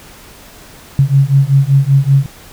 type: beating tone pair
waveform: sine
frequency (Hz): 135.2 / 140.4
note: C#3 / C#3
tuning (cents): -43 / +22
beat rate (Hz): 5.2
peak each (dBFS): -10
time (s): 0.99-2.26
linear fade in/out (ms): 0
effects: pink hiss -38 dBFS RMS until 2.52 s